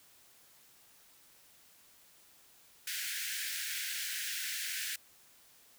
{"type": "high-pass noise", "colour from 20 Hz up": "pink", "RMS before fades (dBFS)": -38, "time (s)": [2.87, 4.96], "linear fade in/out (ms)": 5, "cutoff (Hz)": 1500, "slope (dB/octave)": 96, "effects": ["white hiss -62 dBFS RMS until 5.78 s"]}